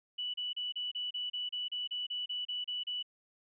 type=tone bursts; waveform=sine; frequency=2960 Hz; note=F#7; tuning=in tune; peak=-34 dBFS; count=15; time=0.18-3.028 s; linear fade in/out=10 ms; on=160 ms; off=32 ms; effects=none